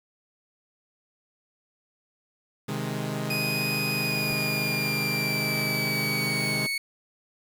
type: chord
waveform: sawtooth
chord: Ab major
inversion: first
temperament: equal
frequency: 130.81 / 155.56 / 207.7 Hz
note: C3 / Eb3 / Ab3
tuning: 0 / 0 / 0 cents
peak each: -29 dBFS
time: 2.68-6.67 s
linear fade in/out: 10 ms
type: tone with pitch glide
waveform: 30% pulse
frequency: 2489 to 2217 Hz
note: D#7 to C#7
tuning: 0 to 0 cents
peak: -24 dBFS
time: 3.3-6.78 s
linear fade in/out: 5 ms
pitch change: -200 cents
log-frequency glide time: 3.95-6.58 s
type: clicks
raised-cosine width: 2 ms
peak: -27 dBFS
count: 2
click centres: 4.304 / 4.325 s
effects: 8-bit